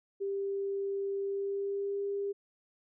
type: tone with pitch glide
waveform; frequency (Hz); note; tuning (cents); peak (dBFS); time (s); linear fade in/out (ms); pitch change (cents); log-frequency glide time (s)
sine; 395.3 to 400.4; G4 to G4; +15 to +37; -31; 0.2-2.33; 20; +22; 1.22-2.05
effects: none